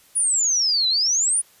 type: exponential two-way sweep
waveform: sine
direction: down then up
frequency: 9956 to 3930 to 9956 Hz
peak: -17 dBFS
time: 0.15-1.42 s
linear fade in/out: 20 ms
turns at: 0.88 s
effects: white hiss -54 dBFS RMS until 1.6 s + resampled to 32000 Hz